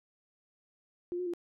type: tone with pitch steps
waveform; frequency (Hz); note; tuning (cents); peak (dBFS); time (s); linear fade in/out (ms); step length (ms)
sine; 352 / 361.3 / 346.5; F4 / F#4 / F4; +14 / -41 / -14; -32; 1.12-1.336; 0; 72
effects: none